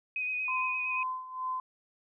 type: tone with vibrato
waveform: sine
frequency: 2504 Hz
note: D#7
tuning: 10 cents sharp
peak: -30 dBFS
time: 0.16-1.03 s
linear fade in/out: 2 ms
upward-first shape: sine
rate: 8.7 Hz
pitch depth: 22 cents each way
type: tone with tremolo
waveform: sine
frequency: 1027 Hz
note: C6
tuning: 33 cents flat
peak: -30 dBFS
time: 0.48-1.6 s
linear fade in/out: 2 ms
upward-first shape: sine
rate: 2.2 Hz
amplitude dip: 75%
effects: none